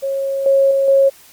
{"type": "tone with level steps", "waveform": "sine", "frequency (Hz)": 546, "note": "C#5", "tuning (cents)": -26, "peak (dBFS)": [-17, -9, -12, -8], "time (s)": [0.02, 1.1], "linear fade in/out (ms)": 20, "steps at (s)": [0.46, 0.71, 0.88], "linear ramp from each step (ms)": 2, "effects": ["white hiss -45 dBFS RMS until 1.32 s", "Opus 48 kbps"]}